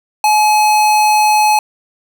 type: tone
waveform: square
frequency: 850 Hz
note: G#5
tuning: 40 cents sharp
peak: -9 dBFS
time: 0.24-1.59 s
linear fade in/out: 2 ms
effects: none